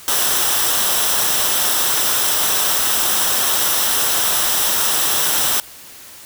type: noise with comb filter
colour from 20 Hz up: white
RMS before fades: -17 dBFS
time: 0.08-5.6 s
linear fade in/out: 0 ms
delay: 0.44 ms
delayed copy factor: -0.5
effects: white hiss -39 dBFS RMS until 6.25 s